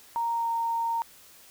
sine tone with pitch glide, 930 to 922.5 Hz, A#5 to A#5, -4 to -18 cents, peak -25 dBFS, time 0.16-1.02 s, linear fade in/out 0 ms, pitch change -14 cents, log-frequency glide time 0.33-0.5 s, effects white hiss -53 dBFS RMS until 1.5 s

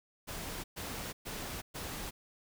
pink noise bursts, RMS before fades -41 dBFS, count 4, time 0.27-2.11 s, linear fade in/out 20 ms, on 370 ms, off 120 ms, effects none

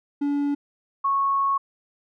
triangle / sine tone pair in turn, 286.2 / 1102 Hz, D4 / C#6, -45 / -11 cents, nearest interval octave + major seventh, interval 2334 cents, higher second, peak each -19 dBFS, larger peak neither, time 0.21-0.55 / 1.04-1.58 s, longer second, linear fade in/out 10 ms, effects none

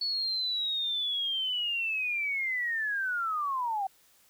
sine linear sweep, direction down, 4435 to 754 Hz, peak -28 dBFS, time 0.01-3.87 s, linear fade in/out 5 ms, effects white hiss -63 dBFS RMS until 4.29 s

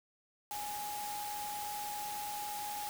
sine tone in noise, 830 Hz, G#5, 1 cent flat, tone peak -39 dBFS, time 0.51-2.89 s, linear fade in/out 0 ms, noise white, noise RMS -44 dBFS, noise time 0.51-2.89 s, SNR +2 dB, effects none

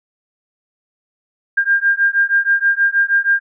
sine beating tone pair, 1600 / 1606.3 Hz, G6 / G6, +35 / +42 cents, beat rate 6.3 Hz, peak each -15 dBFS, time 1.57-3.4 s, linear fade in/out 10 ms, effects none

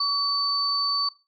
sine tone pair together, 1133 / 4535 Hz, C#6 / C#8, +37 / +39 cents, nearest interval 2 octaves, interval 2402 cents, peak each -27 / -23 dBFS, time 0-1.09 s, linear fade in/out 5 ms, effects noise-tail reverb RT60 0.3 s tail -20 dB re dry

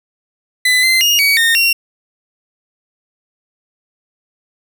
30% pulse tone with pitch steps, 2005 / 2069 / 2849 / 2261 / 1835 / 2747 Hz, B6 / C7 / F7 / C#7 / A#6 / F7, +26 / -20 / +34 / +34 / -28 / -29 cents, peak -7 dBFS, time 0.65-1.73 s, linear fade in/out 5 ms, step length 180 ms, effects none

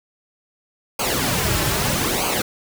pink noise with flanger, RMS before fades -21 dBFS, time 0.99-2.42 s, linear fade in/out 5 ms, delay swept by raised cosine 0.54 to 4.24 ms, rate 0.79 Hz, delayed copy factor -0.7, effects none

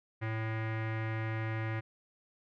square tone with low-pass filter, 110.9 Hz, A2, 14 cents sharp, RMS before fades -35 dBFS, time 0.21-1.81 s, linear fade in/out 20 ms, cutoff 2000 Hz, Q 3.6, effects none

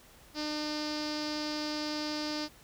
sawtooth tone with low-pass filter, 301.8 Hz, D4, 47 cents sharp, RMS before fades -35 dBFS, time 0.34-2.49 s, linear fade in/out 50 ms, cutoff 4900 Hz, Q 6.7, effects pink hiss -57 dBFS RMS until 2.63 s

